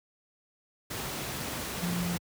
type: tone in noise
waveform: sine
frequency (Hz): 175.3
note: F3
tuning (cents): +7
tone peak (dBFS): -29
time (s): 1.82-2.17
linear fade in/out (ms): 10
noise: pink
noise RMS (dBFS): -35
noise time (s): 0.9-2.18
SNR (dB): +3
effects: high-pass 80 Hz 12 dB/octave